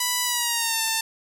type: tone with pitch glide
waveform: 5% pulse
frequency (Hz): 987.8 to 895.4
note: B5 to A5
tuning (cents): 0 to +30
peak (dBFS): -10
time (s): 0-1.01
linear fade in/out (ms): 5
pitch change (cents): -170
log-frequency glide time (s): 0.24-0.81
effects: none